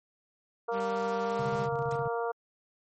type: harmonic tone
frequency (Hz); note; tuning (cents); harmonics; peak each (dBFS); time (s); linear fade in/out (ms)
233.1; A#3; 0; 2 / 3 / 4 / 5 / 6; -31 / -35 / -37 / -39 / -41; 0.68-2.32; 10
type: tone with pitch glide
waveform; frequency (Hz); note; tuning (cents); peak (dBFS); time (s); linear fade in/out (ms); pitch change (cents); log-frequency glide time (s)
sawtooth; 196 to 200.2; G3 to G3; 0 to +37; -32; 0.71-1.69; 50; +37; 1.22-1.31
type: tone with tremolo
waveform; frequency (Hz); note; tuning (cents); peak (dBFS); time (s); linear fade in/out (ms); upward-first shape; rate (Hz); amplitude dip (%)
sine; 138.1; C#3; -6; -32; 1.39-2.08; 5; square; 15; 75
type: noise with exponential decay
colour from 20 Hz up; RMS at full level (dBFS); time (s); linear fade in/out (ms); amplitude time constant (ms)
white; -42; 1.91-2.06; 1; 31
effects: MP3 32 kbps